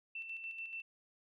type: tone with tremolo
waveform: sine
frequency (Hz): 2679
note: E7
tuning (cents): +27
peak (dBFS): -40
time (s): 0.15-0.82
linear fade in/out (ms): 5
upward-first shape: square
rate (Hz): 6.9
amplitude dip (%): 45
effects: none